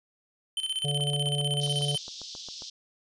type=tone with tremolo; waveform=square; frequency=3078 Hz; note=G7; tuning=32 cents flat; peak=-27 dBFS; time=0.57-1.98 s; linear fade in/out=2 ms; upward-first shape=square; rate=16 Hz; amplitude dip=70%
type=harmonic tone; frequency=144.7 Hz; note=D3; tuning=25 cents flat; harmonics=1 / 3 / 4 / 5; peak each=-28 / -38 / -40 / -42 dBFS; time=0.84-1.96 s; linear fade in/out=10 ms
type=click train; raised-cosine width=1 ms; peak=-32 dBFS; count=13; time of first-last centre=1-2.622 s; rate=7.4 Hz
type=band-pass noise; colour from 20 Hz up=white; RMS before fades=-42 dBFS; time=1.61-2.7 s; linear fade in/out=5 ms; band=3300 to 5900 Hz; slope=48 dB/octave
effects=resampled to 22050 Hz